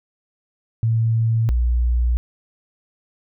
sine tone pair in turn, 113.4 / 60.07 Hz, A#2 / B1, -47 / -47 cents, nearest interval major seventh, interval 1100 cents, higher first, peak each -15 dBFS, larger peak neither, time 0.83-1.49 / 1.49-2.17 s, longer second, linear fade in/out 0 ms, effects none

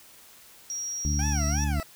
sine tone, 5670 Hz, F8, 25 cents sharp, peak -30 dBFS, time 0.7-1.64 s, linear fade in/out 0 ms
harmonic tone, 73.42 Hz, D2, in tune, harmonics 1 / 2 / 3 / 4, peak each -25 / -31 / -35 / -37 dBFS, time 1.05-1.8 s, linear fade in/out 0 ms
20% pulse tone with vibrato, 755 Hz, F#5, 35 cents sharp, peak -29 dBFS, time 1.19-1.83 s, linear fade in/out 2 ms, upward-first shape sine, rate 2.8 Hz, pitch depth 250 cents each way
effects white hiss -52 dBFS RMS until 1.95 s

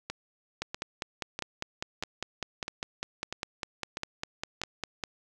two click trains, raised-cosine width 0.2 ms, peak -15 / -17 dBFS, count 23 / 8, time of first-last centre 0.62-5.038 / 0.1-4.616 s, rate 4.98 / 1.55 Hz, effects none

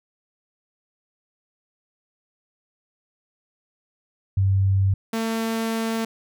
sine / sawtooth tone pair in turn, 96.9 / 225.3 Hz, G2 / A3, -20 / +41 cents, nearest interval octave + minor third, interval 1461 cents, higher second, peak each -16 / -19 dBFS, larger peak first, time 4.37-4.94 / 5.13-6.05 s, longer second, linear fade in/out 5 ms, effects none

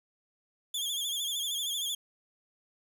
sawtooth tone with vibrato, 3367 Hz, G#7, 23 cents sharp, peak -28 dBFS, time 0.74-1.95 s, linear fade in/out 5 ms, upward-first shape sine, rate 13 Hz, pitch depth 83 cents each way, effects none

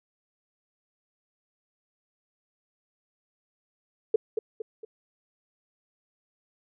sine tone with echo, 440 Hz, A4, in tune, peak -16 dBFS, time 4.14-4.16 s, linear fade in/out 5 ms, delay 230 ms, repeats 3, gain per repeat -7 dB, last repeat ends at 4.85 s, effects none

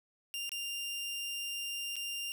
sawtooth tone with dropouts, 2794 Hz, F7, in tune, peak -33 dBFS, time 0.34-2.32 s, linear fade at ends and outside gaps 0 ms, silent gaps 0.493-0.518 / 1.957-1.965 s, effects none

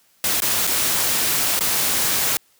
white noise with dropouts, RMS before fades -20 dBFS, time 0.24-2.37 s, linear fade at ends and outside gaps 1 ms, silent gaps 0.403-0.42 / 0.669-0.674 / 1.592-1.608 s, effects white hiss -59 dBFS RMS until 2.59 s + high-pass 60 Hz 12 dB/octave

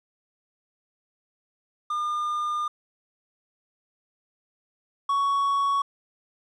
triangle tone pair in turn, 1208 / 1116.8 Hz, D6 / C#6, +48 / +13 cents, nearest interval minor second, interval 135 cents, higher first, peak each -23 / -19 dBFS, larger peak second, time 1.9-2.68 / 5.09-5.82 s, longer first, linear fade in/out 5 ms, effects resampled to 24000 Hz + 10-bit

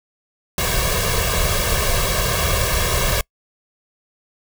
pink noise with comb filter, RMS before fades -19 dBFS, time 0.58-3.21 s, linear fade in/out 2 ms, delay 1.8 ms, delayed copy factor +0.95, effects noise-tail reverb RT60 0.1 s tail -26 dB re dry

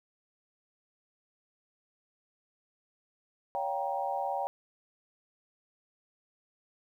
sine chord, G half-diminished seventh, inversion second, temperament just, 564.5 / 705.6 / 784 / 940.8 Hz, Db5 / F5 / G5 / Bb5, +31 / +18 / 0 / +16 cents, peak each -36 / -38 / -33 / -37 dBFS, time 3.55-4.47 s, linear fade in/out 0 ms, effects 11-bit

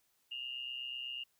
sine tone with amplitude modulation, 2824 Hz, F7, 19 cents sharp, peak -36 dBFS, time 0.31-1.24 s, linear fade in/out 10 ms, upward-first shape sine, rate 128 Hz, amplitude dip 70%, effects white hiss -75 dBFS RMS until 1.39 s

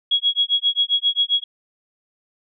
sine tone with tremolo, 3322 Hz, G#7, in tune, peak -13 dBFS, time 0.11-1.44 s, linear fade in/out 5 ms, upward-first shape sine, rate 7.5 Hz, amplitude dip 100%, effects none

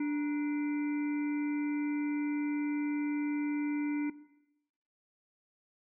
harmonic tone with a mistuned harmonic, 293.7 Hz, D4, in tune, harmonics 1 / 3 / 5 / 7 / 8, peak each -29 / -47 / -51 / -47 / -50 dBFS, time 0-4.1 s, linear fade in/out 5 ms, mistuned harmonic 3, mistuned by +120 cents, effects noise-tail reverb RT60 0.9 s tail -17 dB re dry

